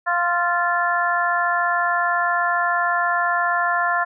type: harmonic tone with a mistuned harmonic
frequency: 349.2 Hz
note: F4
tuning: in tune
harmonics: 2 / 3 / 4 / 5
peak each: -23 / -23 / -23 / -23 dBFS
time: 0.06-4.05 s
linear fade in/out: 20 ms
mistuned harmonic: 4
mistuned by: -17 cents
effects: none